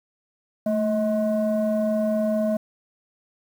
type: tone pair together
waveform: sine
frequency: 219.7 / 634.5 Hz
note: A3 / D#5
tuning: -2 / +34 cents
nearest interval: octave + tritone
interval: 1836 cents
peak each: -21 dBFS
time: 0.66-2.57 s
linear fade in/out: 5 ms
effects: tanh soft clip ceiling -16 dBFS + 8-bit